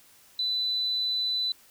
sine tone, 3994 Hz, B7, 19 cents sharp, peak -25 dBFS, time 0.39-1.52 s, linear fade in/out 2 ms, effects white hiss -57 dBFS RMS until 1.7 s

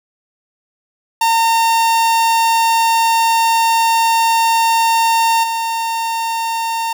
45% pulse tone with level steps, 912 Hz, A#5, 38 cents flat, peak -11 / -17 dBFS, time 1.21-6.93 s, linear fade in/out 5 ms, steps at 5.43 s, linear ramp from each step 10 ms, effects none

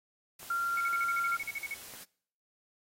white noise, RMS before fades -48 dBFS, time 0.39-2.04 s, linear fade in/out 5 ms
click train, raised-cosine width 0.5 ms, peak -35 dBFS, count 4, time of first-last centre 0.43-1.938 s, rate 1.99 Hz
sine tone, 1381 Hz, F6, 20 cents flat, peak -28 dBFS, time 0.5-1.37 s, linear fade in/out 5 ms
sine tone bursts, 2217 Hz, C#7, in tune, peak -33 dBFS, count 13, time 0.77-1.743 s, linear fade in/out 5 ms, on 37 ms, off 41 ms
effects noise-tail reverb RT60 0.6 s tail -23 dB re dry + AAC 48 kbps

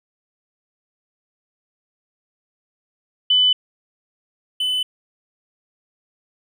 sine / triangle tone pair in turn, 3000 / 3012 Hz, F#7 / F#7, +23 / +30 cents, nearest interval unison, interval 7 cents, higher second, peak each -12 / -17 dBFS, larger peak first, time 3.3-3.53 / 4.6-4.83 s, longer neither, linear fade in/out 5 ms, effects none

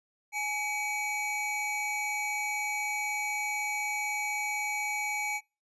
square tone pair together, 838.5 / 2269 Hz, G#5 / C#7, +16 / +40 cents, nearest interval octave + perfect fourth, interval 1724 cents, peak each -36 / -32 dBFS, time 0.32-5.41 s, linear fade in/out 50 ms, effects noise-tail reverb RT60 0.3 s tail -25 dB re dry + resampled to 24000 Hz

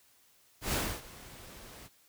pink noise with ADSR envelope, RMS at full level -30 dBFS, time 0.61-1.89 s, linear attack 120 ms, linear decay 280 ms, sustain -20 dB, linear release 31 ms, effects white hiss -65 dBFS RMS until 2.08 s

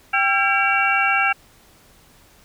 sine tone cluster, 786 / 1354 / 1609 / 2299 / 2743 Hz, G5 / E6 / G6 / D7 / F7, +4 / +46 / +45 / -37 / -32 cents, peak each -22 dBFS, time 0.13-1.33 s, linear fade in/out 10 ms, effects pink hiss -52 dBFS RMS until 2.44 s

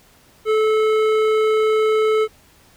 sine tone with hard clipping, 434.4 Hz, A4, 22 cents flat, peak -16 dBFS, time 0.45-2.28 s, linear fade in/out 50 ms, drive 12 dB, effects pink hiss -52 dBFS RMS until 2.76 s

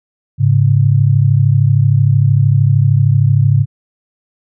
sine tone pair together, 105.8 / 138.9 Hz, G#2 / C#3, +33 / +4 cents, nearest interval perfect fourth, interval 471 cents, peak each -10 dBFS, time 0.38-3.66 s, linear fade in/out 50 ms, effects none

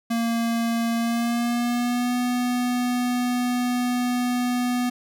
square tone with pitch glide, 231.2 to 246.4 Hz, A#3 to B3, -14 to -4 cents, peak -22 dBFS, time 0.1-4.9 s, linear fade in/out 10 ms, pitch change +110 cents, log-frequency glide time 0.97-2.15 s, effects none

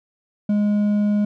triangle tone with hard clipping, 207.1 Hz, G#3, 5 cents flat, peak -17 dBFS, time 0.49-1.25 s, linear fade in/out 5 ms, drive 7 dB, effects none

